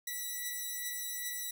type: beating tone pair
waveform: 5% pulse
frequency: 1955 / 1957.5 Hz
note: B6 / B6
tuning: -18 / -16 cents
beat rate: 2.5 Hz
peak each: -27 / -33 dBFS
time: 0.07-1.51 s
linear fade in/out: 5 ms
effects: none